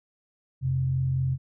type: tone pair together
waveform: sine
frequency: 86.81 / 131.4 Hz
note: F2 / C3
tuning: -10 / +8 cents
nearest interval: perfect fifth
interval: 718 cents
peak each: -32 / -23 dBFS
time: 0.61-1.38 s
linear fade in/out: 50 ms
effects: none